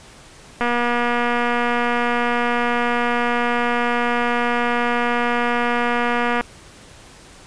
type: click train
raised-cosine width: 0.5 ms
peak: -6 dBFS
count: 1393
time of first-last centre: 0.61-6.41 s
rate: 240 Hz
effects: pink hiss -44 dBFS RMS until 7.46 s + resampled to 22050 Hz